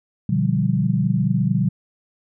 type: chord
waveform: sine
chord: G dominant seventh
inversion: first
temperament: just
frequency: 122.5 / 147 / 176.4 / 196 Hz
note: B2 / D3 / F3 / G3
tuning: -14 / +2 / +18 / 0 cents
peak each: -22 dBFS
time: 0.29-1.69 s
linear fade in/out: 5 ms
effects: none